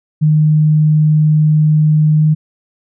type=tone with pitch glide; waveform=sine; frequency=153.4 to 154.38 Hz; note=D#3 to D#3; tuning=-24 to -13 cents; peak=-7 dBFS; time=0.21-2.35 s; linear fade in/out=20 ms; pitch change=+11 cents; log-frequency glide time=2.18-2.23 s; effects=none